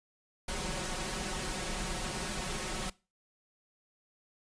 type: noise with comb filter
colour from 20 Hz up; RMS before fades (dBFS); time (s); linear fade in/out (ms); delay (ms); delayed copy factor
pink; -36; 0.48-2.9; 5; 5.4; +0.85
effects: noise-tail reverb RT60 0.3 s tail -21 dB re dry + resampled to 22050 Hz